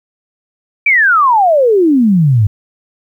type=exponential sweep; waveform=sine; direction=down; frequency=2381 to 98 Hz; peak=-6 dBFS; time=0.86-2.47 s; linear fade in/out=5 ms; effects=8-bit